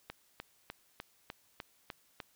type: click train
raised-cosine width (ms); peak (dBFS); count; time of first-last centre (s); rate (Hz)
0.3; -25; 8; 0.1-2.202; 3.33
effects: white hiss -69 dBFS RMS until 2.35 s